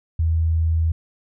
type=tone; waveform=sine; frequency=81.3 Hz; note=E2; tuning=23 cents flat; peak=-16 dBFS; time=0.19-0.92 s; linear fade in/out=5 ms; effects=none